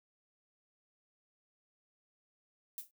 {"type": "noise with exponential decay", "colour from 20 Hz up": "violet", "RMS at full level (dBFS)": -38, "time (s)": [2.78, 2.91], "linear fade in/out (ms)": 1, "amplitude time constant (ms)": 27, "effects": ["noise-tail reverb RT60 0.1 s tail -23 dB re dry"]}